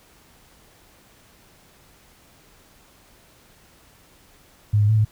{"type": "tone with pitch steps", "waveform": "sine", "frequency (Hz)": [104.7, 103.9, 109.5, 107.3], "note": ["G#2", "G#2", "A2", "A2"], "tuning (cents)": [15, 1, -8, -43], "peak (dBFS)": -14, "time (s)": [4.73, 5.05], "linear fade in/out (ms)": 10, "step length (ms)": 80, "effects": ["pink hiss -54 dBFS RMS until 5.11 s"]}